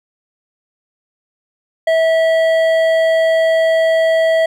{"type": "tone with hard clipping", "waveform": "sine", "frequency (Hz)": 650, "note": "E5", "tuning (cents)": -24, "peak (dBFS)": -12, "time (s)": [1.87, 4.46], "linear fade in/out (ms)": 5, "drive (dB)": 9, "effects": []}